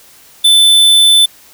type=tone; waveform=square; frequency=3520 Hz; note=A7; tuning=in tune; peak=-5 dBFS; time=0.44-1.26 s; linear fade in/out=10 ms; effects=white hiss -42 dBFS RMS until 1.53 s